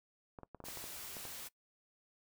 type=clicks; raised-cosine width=1 ms; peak=-34 dBFS; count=10; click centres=0.388 / 0.433 / 0.547 / 0.603 / 0.64 / 0.685 / 0.773 / 0.841 / 1.168 / 1.253 s
type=noise; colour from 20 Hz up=white; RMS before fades=-47 dBFS; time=0.64-1.49 s; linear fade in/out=20 ms
effects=noise-tail reverb RT60 0.1 s tail -21 dB re dry